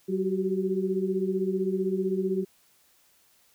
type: tone cluster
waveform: sine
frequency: 189.9 / 370.3 / 385.9 Hz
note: F#3 / F#4 / G4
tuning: +45 / +1 / -27 cents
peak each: -29 dBFS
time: 0.08-2.45 s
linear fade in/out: 20 ms
effects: white hiss -63 dBFS RMS until 3.54 s